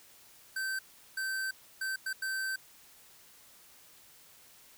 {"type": "tone bursts at uneven times", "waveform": "square", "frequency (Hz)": 1549, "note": "G6", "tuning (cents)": -21, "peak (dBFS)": -33, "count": 5, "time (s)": [[0.56, 0.79], [1.17, 1.51], [1.81, 1.96], [2.06, 2.13], [2.22, 2.56]], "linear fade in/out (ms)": 5, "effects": ["white hiss -58 dBFS RMS until 4.77 s"]}